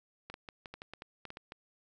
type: clicks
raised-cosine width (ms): 0.3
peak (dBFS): -28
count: 12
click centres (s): 0.3 / 0.341 / 0.488 / 0.658 / 0.74 / 0.819 / 0.936 / 1.021 / 1.253 / 1.304 / 1.371 / 1.521
effects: none